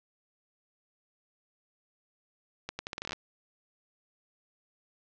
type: accelerating click train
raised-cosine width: 0.2 ms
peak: -18 dBFS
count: 12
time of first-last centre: 2.69-3.131 s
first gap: 100 ms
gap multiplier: 0.79
effects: low-pass 6000 Hz 12 dB/octave